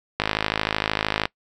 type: click train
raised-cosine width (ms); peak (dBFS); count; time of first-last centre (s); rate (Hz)
0.3; -4; 57; 0.2-1.255; 53.1
effects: noise-tail reverb RT60 0.1 s tail -23 dB re dry